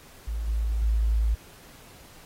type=tone with level steps; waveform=sine; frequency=55 Hz; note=A1; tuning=in tune; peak=-27 / -23 / -20 dBFS; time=0.27-1.35 s; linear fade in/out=10 ms; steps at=0.48 / 0.82 s; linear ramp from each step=2 ms; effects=pink hiss -51 dBFS RMS until 2.25 s + AAC 48 kbps